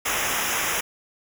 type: noise with comb filter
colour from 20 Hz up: pink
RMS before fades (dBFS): -25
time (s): 0.05-0.81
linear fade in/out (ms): 10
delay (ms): 0.23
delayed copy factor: -0.9
effects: none